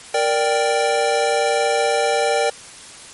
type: chord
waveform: square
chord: G minor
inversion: first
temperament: equal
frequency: 466.2 / 587.3 / 784 Hz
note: Bb4 / D5 / G5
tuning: 0 / 0 / 0 cents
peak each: -21 dBFS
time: 0.14-2.5 s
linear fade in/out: 5 ms
effects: white hiss -39 dBFS RMS until 3.13 s + MP3 48 kbps